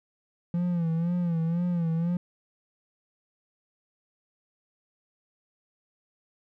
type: tone with vibrato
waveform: triangle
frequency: 170 Hz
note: F3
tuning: 46 cents flat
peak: -22 dBFS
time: 0.54-2.17 s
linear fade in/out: 2 ms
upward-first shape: sine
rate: 2 Hz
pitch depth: 77 cents each way
effects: none